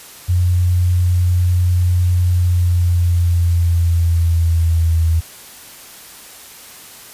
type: tone with pitch glide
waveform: sine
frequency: 89 to 81.61 Hz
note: F2 to E2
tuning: +33 to -17 cents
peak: -11 dBFS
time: 0.28-5.21 s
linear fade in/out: 20 ms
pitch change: -150 cents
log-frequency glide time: 2.27-5.08 s
effects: white hiss -38 dBFS RMS until 7.13 s + resampled to 32000 Hz